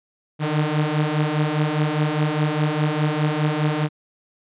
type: beating tone pair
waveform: sawtooth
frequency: 148.9 / 153.8 Hz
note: D3 / D#3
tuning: +24 / -20 cents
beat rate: 4.9 Hz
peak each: -19 / -17 dBFS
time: 0.39-3.89 s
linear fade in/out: 50 ms
effects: resampled to 8000 Hz